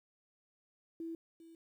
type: tone with echo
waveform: sine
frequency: 329.6 Hz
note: E4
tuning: in tune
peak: -39 dBFS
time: 1-1.15 s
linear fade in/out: 2 ms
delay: 400 ms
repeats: 1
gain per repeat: -14 dB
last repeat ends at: 1.55 s
effects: 12-bit